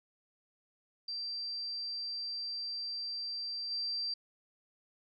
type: tone with level steps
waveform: sine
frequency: 4700 Hz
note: D8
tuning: 1 cent sharp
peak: -36 / -33 dBFS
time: 1.08-4.14 s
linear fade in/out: 5 ms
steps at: 3.7 s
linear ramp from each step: 20 ms
effects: none